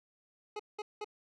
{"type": "tone bursts", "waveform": "25% pulse", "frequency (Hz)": 421.4, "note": "G#4", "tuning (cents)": 25, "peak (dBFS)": -33, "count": 3, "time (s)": [0.56, 1.045], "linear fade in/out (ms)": 5, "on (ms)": 35, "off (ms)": 190, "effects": ["low-pass 5000 Hz 12 dB/octave"]}